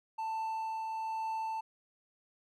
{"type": "tone with tremolo", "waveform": "triangle", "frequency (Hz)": 887, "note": "A5", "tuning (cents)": 14, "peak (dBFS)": -31, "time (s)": [0.18, 1.61], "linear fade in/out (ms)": 10, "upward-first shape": "triangle", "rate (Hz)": 1.1, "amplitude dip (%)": 25, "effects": []}